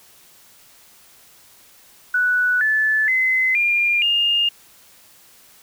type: tone with pitch steps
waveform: sine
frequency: 1480 / 1739.8 / 2045 / 2404 / 2826 Hz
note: F#6 / A6 / C7 / D7 / F7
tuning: 0 / -20 / -40 / +40 / +20 cents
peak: -15 dBFS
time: 2.14-4.49 s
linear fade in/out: 5 ms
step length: 470 ms
effects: white hiss -50 dBFS RMS until 5.62 s